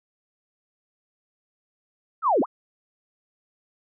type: linear two-way sweep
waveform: sine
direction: down then up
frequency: 1379 to 220.4 to 1379 Hz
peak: -17 dBFS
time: 2.22-2.46 s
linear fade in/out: 50 ms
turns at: 2.41 s
effects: none